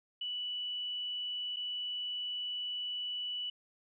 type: tone with dropouts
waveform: sine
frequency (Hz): 2960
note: F#7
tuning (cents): 0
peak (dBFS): -35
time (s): 0.21-3.5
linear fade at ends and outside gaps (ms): 5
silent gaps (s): 1.562-1.567
effects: none